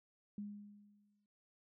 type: tone with exponential decay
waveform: sine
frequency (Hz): 205.6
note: G#3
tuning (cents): -17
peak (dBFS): -40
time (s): 0.38-1.26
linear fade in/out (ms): 2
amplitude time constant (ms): 190
effects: none